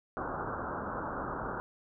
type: low-pass noise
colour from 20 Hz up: white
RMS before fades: -37 dBFS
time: 0.17-1.6 s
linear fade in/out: 0 ms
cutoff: 1500 Hz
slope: 96 dB/octave
effects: none